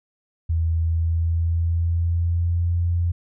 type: tone with pitch glide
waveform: sine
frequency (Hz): 82 to 86.23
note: E2 to F2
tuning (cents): -9 to -21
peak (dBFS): -18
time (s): 0.49-3.12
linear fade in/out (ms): 10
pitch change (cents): +88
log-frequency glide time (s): 0.78-2.74
effects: none